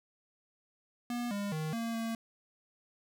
square tone with pitch steps, 240.9 / 202.4 / 156.2 / 229.7 / 227.3 Hz, B3 / G#3 / D#3 / A#3 / A#3, -43 / -44 / +7 / -25 / -43 cents, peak -34 dBFS, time 1.1-2.15 s, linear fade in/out 2 ms, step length 210 ms, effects none

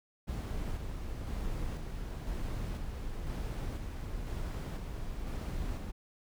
brown noise with tremolo, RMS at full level -36 dBFS, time 0.27-5.92 s, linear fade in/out 20 ms, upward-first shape square, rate 1 Hz, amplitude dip 30%, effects none

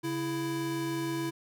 square tone pair together, 139.3 / 331.3 Hz, C#3 / E4, +9 / +9 cents, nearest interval octave + minor third, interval 1500 cents, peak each -38 / -32 dBFS, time 0.03-1.31 s, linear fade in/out 20 ms, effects none

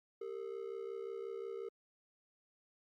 triangle ring-modulated tone, 426.2 Hz, G#4, 45 cents sharp, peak -36 dBFS, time 0.21-1.69 s, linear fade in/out 5 ms, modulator 32.8 Hz, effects Opus 48 kbps

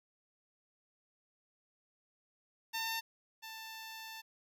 10% pulse tone pair in turn, 902 / 888 Hz, A5 / A5, +43 / +16 cents, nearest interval unison, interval 27 cents, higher first, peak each -27 / -37 dBFS, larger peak first, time 2.73-3.01 / 3.42-4.22 s, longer second, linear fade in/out 20 ms, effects none

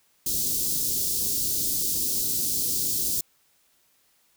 white band-stop noise, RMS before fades -26 dBFS, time 0.26-3.21 s, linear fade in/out 5 ms, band 400 to 4500 Hz, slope 24 dB/octave, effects white hiss -65 dBFS RMS until 4.36 s

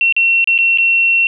sine tone with dropouts, 2720 Hz, F7, 46 cents flat, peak -9 dBFS, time 0.01-1.27 s, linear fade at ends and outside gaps 1 ms, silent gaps 0.125-0.165 / 0.443-0.474 / 0.579-0.587 / 0.775-0.784 s, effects none

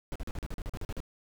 brown noise bursts, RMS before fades -35 dBFS, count 12, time 0.12-1.003 s, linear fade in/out 0 ms, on 36 ms, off 41 ms, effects none

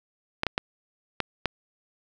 clicks, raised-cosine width 0.3 ms, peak -8 dBFS, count 5, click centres 0.434 / 0.467 / 0.579 / 1.203 / 1.457 s, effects none

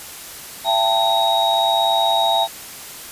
sine tone cluster, 671 / 791 / 892 / 3791 Hz, E5 / G5 / A5 / A#7, +31 / +15 / +23 / +28 cents, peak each -20 dBFS, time 0.64-2.48 s, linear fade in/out 50 ms, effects white hiss -35 dBFS RMS until 3.11 s + resampled to 32000 Hz

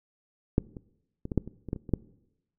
clicks, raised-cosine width 3 ms, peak -8 / -27 / -22 / -19 / -10 / -27 / -25 / -16 / -27 / -26 / -10 dBFS, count 11, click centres 0.581 / 0.768 / 1.254 / 1.318 / 1.377 / 1.476 / 1.687 / 1.731 / 1.762 / 1.892 / 1.937 s, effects noise-tail reverb RT60 0.9 s tail -22 dB re dry

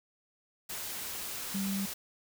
sine tone in noise, 196 Hz, G3, in tune, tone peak -31 dBFS, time 1.54-1.86 s, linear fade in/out 10 ms, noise white, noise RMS -39 dBFS, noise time 0.69-1.94 s, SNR +5 dB, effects none

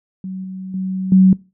sine tone with level steps, 188.1 Hz, F#3, 29 cents sharp, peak -24 / -26 / -19 / -6 dBFS, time 0.24-1.33 s, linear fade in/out 2 ms, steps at 0.44 / 0.74 / 1.12 s, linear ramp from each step 2 ms, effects noise-tail reverb RT60 0.3 s tail -23 dB re dry

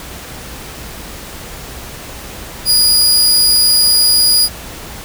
sawtooth tone, 4893 Hz, D#8, 30 cents flat, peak -5 dBFS, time 2.65-4.49 s, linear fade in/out 50 ms, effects added 60 Hz sine -37 dBFS peak until 5.04 s + pink hiss -30 dBFS RMS until 5.04 s

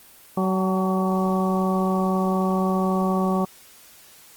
harmonic tone with a mistuned harmonic, 188.5 Hz, F#3, 32 cents sharp, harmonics 1 / 2 / 3 / 4 / 5 / 6, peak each -21 / -27 / -30 / -29 / -34 / -29 dBFS, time 0.37-3.45 s, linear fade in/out 5 ms, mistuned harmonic 5, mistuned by -70 cents, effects white hiss -49 dBFS RMS until 4.36 s + Opus 24 kbps

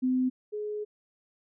sine tone pair in turn, 255.8 / 420.6 Hz, C4 / G#4, -39 / +22 cents, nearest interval major sixth, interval 861 cents, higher second, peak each -23 / -31 dBFS, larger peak first, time 0.02-0.3 / 0.52-0.85 s, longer second, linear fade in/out 20 ms, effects none

